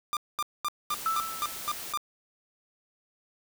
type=tone bursts; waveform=45% pulse; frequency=1196 Hz; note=D6; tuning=31 cents sharp; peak=-27 dBFS; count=8; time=0.13-1.974 s; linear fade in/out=0 ms; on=38 ms; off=220 ms
type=noise; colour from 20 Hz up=white; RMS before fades=-39 dBFS; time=0.9-1.93 s; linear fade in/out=2 ms
type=tone with exponential decay; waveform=sine; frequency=1318.5 Hz; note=E6; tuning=in tune; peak=-23 dBFS; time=1.06-1.8 s; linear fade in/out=1 ms; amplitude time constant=160 ms
effects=none